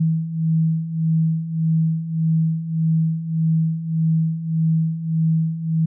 sine beating tone pair, 160.1 / 161.8 Hz, D#3 / E3, +50 / -32 cents, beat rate 1.7 Hz, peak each -23 / -18 dBFS, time 0-5.86 s, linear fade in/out 10 ms, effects none

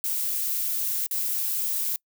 violet noise with dropouts, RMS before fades -27 dBFS, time 0.04-1.96 s, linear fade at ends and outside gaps 0 ms, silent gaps 1.064-1.111 s, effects noise-tail reverb RT60 0.1 s tail -26 dB re dry

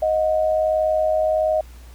sine tone pair together, 626 / 727.4 Hz, D#5 / F#5, +10 / -30 cents, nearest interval minor third, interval 260 cents, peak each -17 / -24 dBFS, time 0.02-1.61 s, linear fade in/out 5 ms, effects added 60 Hz sine -39 dBFS peak until 1.94 s + pink hiss -51 dBFS RMS until 1.94 s

